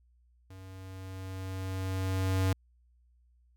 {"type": "tone with level ramp", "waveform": "square", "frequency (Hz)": 94.5, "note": "F#2", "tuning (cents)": 37, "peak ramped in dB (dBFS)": [-47, -25], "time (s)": [0.5, 2.53], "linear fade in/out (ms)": 5, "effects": ["added 60 Hz sine -62 dBFS peak until 3.56 s"]}